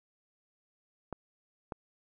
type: clicks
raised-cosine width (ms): 1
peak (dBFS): -23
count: 2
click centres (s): 1.127 / 1.722
effects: none